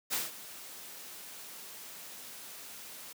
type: noise with ADSR envelope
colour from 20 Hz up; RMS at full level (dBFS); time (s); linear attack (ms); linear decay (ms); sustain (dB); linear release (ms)
white; -31; 0.1-3.13; 33; 170; -16; 8
effects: high-pass 150 Hz 12 dB/octave